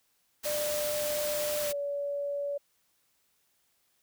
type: noise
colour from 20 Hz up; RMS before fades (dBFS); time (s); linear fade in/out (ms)
white; -35; 0.43-1.73; 20
type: tone with pitch glide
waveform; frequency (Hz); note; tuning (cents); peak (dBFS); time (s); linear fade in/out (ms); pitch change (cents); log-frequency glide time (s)
sine; 595 to 570.1; D5 to C#5; +22 to +48; -30; 0.45-2.58; 10; -74; 1.62-1.76
effects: white hiss -72 dBFS RMS until 4.02 s